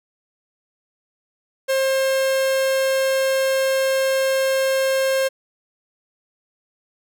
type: tone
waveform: 45% pulse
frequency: 533 Hz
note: C5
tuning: 32 cents sharp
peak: -17 dBFS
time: 1.68-5.29 s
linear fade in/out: 20 ms
effects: none